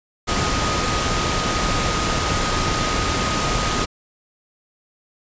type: tone in noise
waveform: sine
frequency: 1246 Hz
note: D#6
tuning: 2 cents sharp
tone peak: -26 dBFS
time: 0.27-3.86 s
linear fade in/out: 20 ms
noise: pink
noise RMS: -21 dBFS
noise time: 0.27-3.86 s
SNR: -8 dB
effects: resampled to 16000 Hz